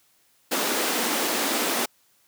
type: high-pass noise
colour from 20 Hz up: pink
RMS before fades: -25 dBFS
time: 0.51-1.86 s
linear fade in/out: 10 ms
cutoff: 220 Hz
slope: 48 dB/octave
effects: white hiss -63 dBFS RMS until 2.27 s + high-pass 60 Hz 12 dB/octave